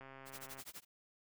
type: click train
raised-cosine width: 0.5 ms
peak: -38 dBFS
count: 80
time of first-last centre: 0.01-0.6 s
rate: 134 Hz
type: noise with tremolo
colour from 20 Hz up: white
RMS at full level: -48 dBFS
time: 0.25-0.85 s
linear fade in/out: 50 ms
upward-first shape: sine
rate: 12 Hz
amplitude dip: 100%
effects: none